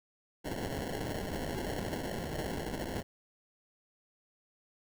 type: noise with sample-and-hold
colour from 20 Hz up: white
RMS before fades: -37 dBFS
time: 0.44-3.03 s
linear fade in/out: 20 ms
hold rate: 1225 Hz
effects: none